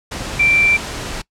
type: tone in noise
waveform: sine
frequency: 2349 Hz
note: D7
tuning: in tune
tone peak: -11 dBFS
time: 0.39-0.77 s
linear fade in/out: 10 ms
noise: pink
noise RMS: -26 dBFS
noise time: 0.11-1.22 s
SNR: +12 dB
effects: noise-tail reverb RT60 0.1 s tail -22 dB re dry + low-pass 8000 Hz 12 dB/octave